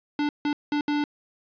square tone bursts at uneven times, 293.7 Hz, D4, in tune, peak -23 dBFS, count 4, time 0.19-0.29 / 0.45-0.53 / 0.72-0.81 / 0.88-1.04 s, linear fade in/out 2 ms, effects resampled to 11025 Hz + 9-bit

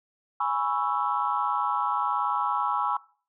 sine chord, C# minor seventh, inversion second, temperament equal, 830.6 / 987.8 / 1108.7 / 1318.5 Hz, G#5 / B5 / C#6 / E6, 0 / 0 / 0 / 0 cents, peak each -29 dBFS, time 0.4-2.97 s, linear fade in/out 5 ms, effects noise-tail reverb RT60 0.4 s tail -20 dB re dry + tanh soft clip ceiling -13 dBFS

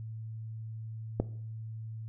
click, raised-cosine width 2 ms, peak -14 dBFS, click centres 1.2 s, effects noise-tail reverb RT60 0.6 s tail -17 dB re dry + added 111 Hz sine -38 dBFS peak until 2.08 s

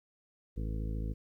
harmonic tone, 54 Hz, A1, 32 cents flat, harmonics 1 / 2 / 3 / 4 / 5 / 6 / 8 / 9, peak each -34 / -40 / -44 / -46 / -48 / -50 / -52 / -53 dBFS, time 0.56-1.14 s, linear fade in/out 20 ms, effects 12-bit

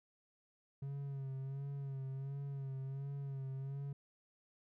triangle tone with vibrato, 136.9 Hz, C#3, 21 cents flat, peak -38 dBFS, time 0.82-3.93 s, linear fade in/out 5 ms, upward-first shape sine, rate 1.4 Hz, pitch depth 45 cents each way, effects none

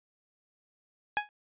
20% pulse tone with exponential decay, 833 Hz, G#5, 5 cents sharp, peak -17 dBFS, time 1.17-1.29 s, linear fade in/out 0 ms, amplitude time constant 26 ms, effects resampled to 8000 Hz

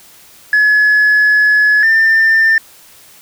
sine tone pair in turn, 1700 / 1792.9 Hz, G#6 / A6, +40 / +32 cents, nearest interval minor second, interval 92 cents, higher second, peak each -5 dBFS, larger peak neither, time 0.53-1.83 / 1.83-2.58 s, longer first, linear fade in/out 2 ms, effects tanh soft clip ceiling -5 dBFS + white hiss -42 dBFS RMS until 3.21 s

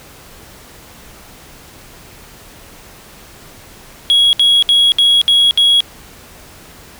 triangle tone bursts, 3322 Hz, G#7, in tune, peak -5 dBFS, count 6, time 4.1-5.805 s, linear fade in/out 0 ms, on 230 ms, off 65 ms, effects tanh soft clip ceiling -1 dBFS + pink hiss -39 dBFS RMS until 6.99 s

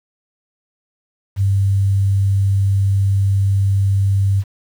sine tone with quantisation, 98.2 Hz, G2, 4 cents sharp, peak -12 dBFS, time 1.36-4.44 s, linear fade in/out 50 ms, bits 7, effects none

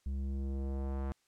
square tone with low-pass filter sweep, 67.6 Hz, C#2, 43 cents flat, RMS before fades -36 dBFS, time 0.06-1.12 s, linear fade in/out 0 ms, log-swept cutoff 150 to 1300 Hz, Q 1, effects white hiss -74 dBFS RMS until 1.27 s + low-pass 9000 Hz 12 dB/octave

